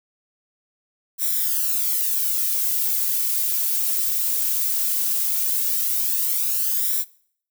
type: noise with flanger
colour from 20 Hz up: violet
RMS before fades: -22 dBFS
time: 1.18-7.05 s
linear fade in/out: 50 ms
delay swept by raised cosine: 0.53 to 3.23 ms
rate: 0.17 Hz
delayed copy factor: +0.7
effects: noise-tail reverb RT60 0.6 s tail -23 dB re dry